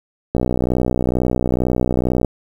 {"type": "click train", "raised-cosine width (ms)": 2, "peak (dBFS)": -4, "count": 119, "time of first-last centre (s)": [0.35, 2.247], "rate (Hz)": 62.2, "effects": ["7-bit"]}